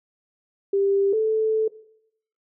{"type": "tone pair in turn", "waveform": "sine", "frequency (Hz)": [395.6, 438.2], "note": ["G4", "A4"], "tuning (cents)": [16, -7], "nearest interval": "major second", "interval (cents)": 177, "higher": "second", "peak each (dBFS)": -18, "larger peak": "neither", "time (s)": [[0.73, 1.13], [1.13, 1.68]], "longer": "second", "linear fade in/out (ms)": 5, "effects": ["noise-tail reverb RT60 0.7 s tail -18 dB re dry"]}